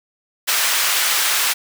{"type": "high-pass noise", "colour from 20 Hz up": "pink", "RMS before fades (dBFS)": -18, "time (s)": [0.47, 1.54], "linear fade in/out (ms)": 20, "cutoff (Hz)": 1400, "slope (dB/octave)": 12, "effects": []}